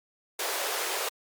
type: high-pass noise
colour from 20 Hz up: pink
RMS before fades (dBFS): -31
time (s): 0.39-1.09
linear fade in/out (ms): 5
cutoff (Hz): 390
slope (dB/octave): 48
effects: Opus 48 kbps